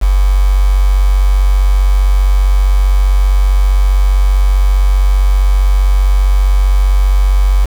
sine tone with quantisation, 47.63 Hz, G1, 49 cents flat, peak -6 dBFS, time 0.01-7.66 s, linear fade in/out 20 ms, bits 4, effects none

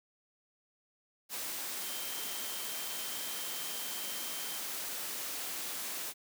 sine tone in noise, 3136 Hz, G7, in tune, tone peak -47 dBFS, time 1.79-4.61 s, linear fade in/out 50 ms, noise white, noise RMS -39 dBFS, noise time 1.29-6.14 s, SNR -11 dB, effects high-pass 200 Hz 12 dB/octave

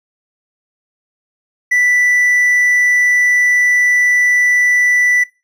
triangle tone, 1974 Hz, B6, 1 cent flat, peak -8 dBFS, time 1.71-5.24 s, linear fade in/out 10 ms, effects noise-tail reverb RT60 0.3 s tail -22 dB re dry

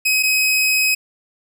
sawtooth tone pair in turn, 2535 / 2535 Hz, D#7 / D#7, +32 / +32 cents, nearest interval unison, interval 0 cents, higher neither, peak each -11 dBFS, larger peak neither, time 0.05-0.23 / 0.23-0.95 s, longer second, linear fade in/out 10 ms, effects none

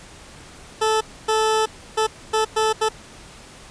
20% pulse tone bursts at uneven times, 437.3 Hz, A4, 11 cents flat, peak -12 dBFS, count 6, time 0.81-1.01 / 1.28-1.66 / 1.97-2.07 / 2.33-2.45 / 2.56-2.73 / 2.81-2.89 s, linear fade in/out 10 ms, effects pink hiss -43 dBFS RMS until 3.7 s + resampled to 22050 Hz

